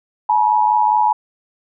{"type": "tone pair together", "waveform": "sine", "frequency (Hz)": [856, 960.8], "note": ["A5", "B5"], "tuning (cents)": [-48, -48], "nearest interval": "major second", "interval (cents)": 200, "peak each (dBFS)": [-14, -15], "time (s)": [0.29, 1.13], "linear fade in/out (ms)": 5, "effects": []}